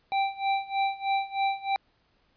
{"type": "tone with tremolo", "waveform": "square", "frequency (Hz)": 784, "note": "G5", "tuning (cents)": 0, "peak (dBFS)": -23, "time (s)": [0.12, 1.76], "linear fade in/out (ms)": 0, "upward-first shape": "sine", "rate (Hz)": 3.2, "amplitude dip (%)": 90, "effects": ["pink hiss -68 dBFS RMS until 2.36 s", "resampled to 11025 Hz"]}